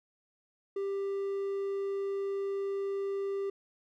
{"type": "tone", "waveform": "triangle", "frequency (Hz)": 394.8, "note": "G4", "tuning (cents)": 12, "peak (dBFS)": -29, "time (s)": [0.76, 3.5], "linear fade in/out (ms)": 5, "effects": []}